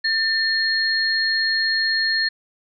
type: tone pair together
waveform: sine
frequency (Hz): 1792 / 4262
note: A6 / C8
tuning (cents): +31 / +31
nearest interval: octave + minor third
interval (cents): 1500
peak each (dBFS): -20 / -21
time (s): 0.04-2.29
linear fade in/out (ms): 10
effects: none